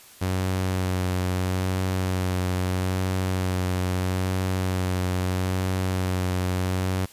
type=tone with vibrato; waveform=sawtooth; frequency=92.5 Hz; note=F#2; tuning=in tune; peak=-19 dBFS; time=0.21-7.06 s; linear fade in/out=10 ms; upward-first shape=sine; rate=0.77 Hz; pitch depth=20 cents each way; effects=white hiss -49 dBFS RMS until 7.12 s + resampled to 32000 Hz